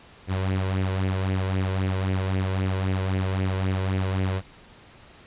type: tone with flanger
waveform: sawtooth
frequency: 94.7 Hz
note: F#2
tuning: 41 cents sharp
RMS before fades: -25 dBFS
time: 0.27-4.42 s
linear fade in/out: 50 ms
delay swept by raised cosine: 0.39 to 2.09 ms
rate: 3.8 Hz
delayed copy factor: +0.55
effects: pink hiss -50 dBFS RMS until 5.26 s + resampled to 8000 Hz